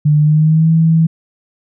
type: tone with pitch glide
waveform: sine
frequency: 149.8 to 162.42 Hz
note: D3 to E3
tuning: +35 to -25 cents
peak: -7 dBFS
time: 0.05-1.07 s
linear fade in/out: 10 ms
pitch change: +140 cents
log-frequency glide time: 0.2-0.7 s
effects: none